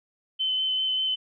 sine tone with vibrato, 3054 Hz, G7, 46 cents flat, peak -23 dBFS, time 0.39-1.16 s, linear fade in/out 20 ms, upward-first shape square, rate 5.1 Hz, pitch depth 8 cents each way, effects none

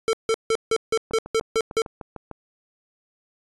square tone bursts, 447.7 Hz, A4, 30 cents sharp, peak -19 dBFS, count 9, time 0.08-1.819 s, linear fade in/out 0 ms, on 51 ms, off 160 ms
click train, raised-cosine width 1 ms, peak -21 dBFS, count 9, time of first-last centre 1.11-2.313 s, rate 6.65 Hz
effects resampled to 22050 Hz

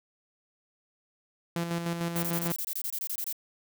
sawtooth tone with tremolo, 169.8 Hz, F3, 48 cents flat, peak -24 dBFS, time 1.56-2.52 s, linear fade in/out 2 ms, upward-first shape square, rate 6.7 Hz, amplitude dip 45%
violet noise bursts, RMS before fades -33 dBFS, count 14, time 2.16-3.327 s, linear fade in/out 2 ms, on 62 ms, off 23 ms
effects none

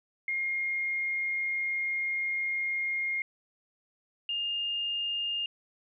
sine tone pair in turn, 2133 / 2822 Hz, C7 / F7, +33 / +17 cents, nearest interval perfect fourth, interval 484 cents, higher second, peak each -28 / -29 dBFS, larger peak first, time 0.28-3.22 / 4.29-5.46 s, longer first, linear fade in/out 2 ms, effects none

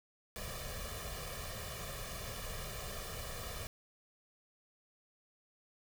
pink noise with comb filter, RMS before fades -43 dBFS, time 0.36-3.67 s, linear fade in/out 0 ms, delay 1.7 ms, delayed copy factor +0.8, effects none

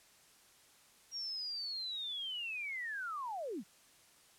sine linear sweep, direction down, 5660 to 155.56 Hz, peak -38 dBFS, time 1.11-3.64 s, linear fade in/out 50 ms, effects white hiss -64 dBFS RMS until 4.38 s + low-pass 11000 Hz 12 dB/octave

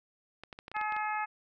clicks, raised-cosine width 0.3 ms, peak -28 dBFS, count 9, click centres 0.436 / 0.528 / 0.589 / 0.681 / 0.716 / 0.766 / 0.813 / 0.923 / 0.965 s
harmonic tone, 425.7 Hz, G#4, 43 cents sharp, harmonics 2 / 3 / 4 / 5 / 6, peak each -33 / -37 / -39 / -41 / -43 dBFS, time 0.74-1.26 s, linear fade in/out 20 ms
effects none

